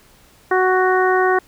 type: harmonic tone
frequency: 371.3 Hz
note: F#4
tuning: 6 cents sharp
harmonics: 1 / 2 / 3 / 4 / 5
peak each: -16 / -19 / -21 / -22 / -23 dBFS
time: 0.51-1.39 s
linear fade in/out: 5 ms
effects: pink hiss -51 dBFS RMS until 1.47 s